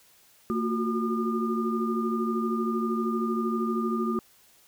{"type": "tone cluster", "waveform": "sine", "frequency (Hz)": [227.4, 357.4, 370.2, 1211], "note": ["A#3", "F4", "F#4", "D#6"], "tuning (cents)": [-43, 40, 1, -47], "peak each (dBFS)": [-27, -32, -34, -32], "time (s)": [0.5, 4.19], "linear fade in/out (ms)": 0, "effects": ["white hiss -59 dBFS RMS until 4.67 s"]}